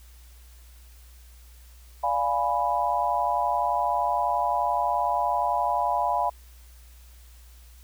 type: chord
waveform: sine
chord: D diminished seventh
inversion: none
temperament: equal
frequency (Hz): 587.3 / 698.5 / 830.6 / 987.8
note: D5 / F5 / Ab5 / Cb6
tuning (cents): 0 / 0 / 0 / 0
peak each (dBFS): -32 / -27 / -27 / -26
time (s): 2.03-6.3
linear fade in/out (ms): 10
effects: added 60 Hz sine -47 dBFS peak until 7.83 s + white hiss -57 dBFS RMS until 7.83 s